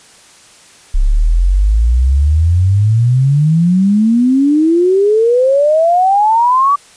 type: exponential sweep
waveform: sine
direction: up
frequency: 32.7 to 1163 Hz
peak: -7 dBFS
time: 0.94-6.76 s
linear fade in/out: 10 ms
effects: white hiss -42 dBFS RMS until 6.96 s + resampled to 22050 Hz